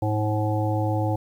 harmonic tone, 106.8 Hz, G#2, 49 cents sharp, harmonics 1 / 3 / 5 / 7 / 8, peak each -23 / -28 / -30 / -31 / -32 dBFS, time 0.02-1.16 s, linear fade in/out 5 ms, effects 9-bit

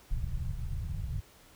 pink low-pass noise, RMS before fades -34 dBFS, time 0.1-1.21 s, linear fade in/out 10 ms, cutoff 150 Hz, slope 48 dB/octave, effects pink hiss -58 dBFS RMS until 1.55 s

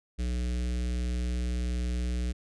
square tone with notch filter, 60.7 Hz, B1, 29 cents flat, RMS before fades -30 dBFS, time 0.18-2.33 s, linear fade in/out 20 ms, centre 940 Hz, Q 0.54, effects resampled to 22050 Hz

